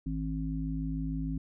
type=harmonic tone; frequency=53.3 Hz; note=G#1; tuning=46 cents sharp; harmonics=1 / 3 / 5; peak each=-35 / -35 / -35 dBFS; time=0.06-1.38 s; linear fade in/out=5 ms; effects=none